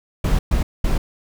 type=noise bursts at uneven times; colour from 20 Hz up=brown; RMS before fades=-17 dBFS; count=3; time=0.24-0.39 / 0.51-0.63 / 0.84-0.98 s; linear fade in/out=5 ms; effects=none